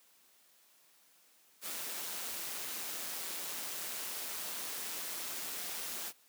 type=noise with amplitude modulation; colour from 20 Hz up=white; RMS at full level=-39 dBFS; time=1.61-6.13 s; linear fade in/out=50 ms; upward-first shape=sine; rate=171 Hz; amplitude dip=35%; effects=white hiss -66 dBFS RMS until 6.28 s + high-pass 200 Hz 12 dB/octave